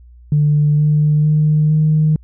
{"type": "tone with pitch steps", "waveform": "sine", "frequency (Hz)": [148.5, 150.49, 152.5, 154.54], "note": ["D3", "D3", "D#3", "D#3"], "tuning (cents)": [20, 43, -34, -11], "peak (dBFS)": -9, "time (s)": [0.32, 2.16], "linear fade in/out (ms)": 2, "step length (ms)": 460, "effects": ["tanh soft clip ceiling -5 dBFS", "added 60 Hz sine -39 dBFS peak until 2.23 s"]}